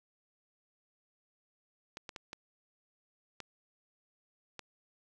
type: clicks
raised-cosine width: 0.2 ms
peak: -25 dBFS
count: 6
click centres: 1.971 / 2.092 / 2.162 / 2.331 / 3.403 / 4.593 s
effects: none